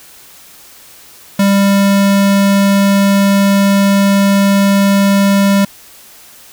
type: tone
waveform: square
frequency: 198.3 Hz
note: G3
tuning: 20 cents sharp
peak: -8 dBFS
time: 1.39-5.65 s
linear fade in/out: 5 ms
effects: white hiss -39 dBFS RMS until 6.52 s